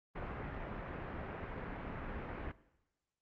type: low-pass noise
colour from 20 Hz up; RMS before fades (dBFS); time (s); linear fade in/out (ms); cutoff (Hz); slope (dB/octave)
pink; -43; 0.15-2.52; 10; 2100; 24
effects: noise-tail reverb RT60 1.0 s tail -19 dB re dry + Opus 24 kbps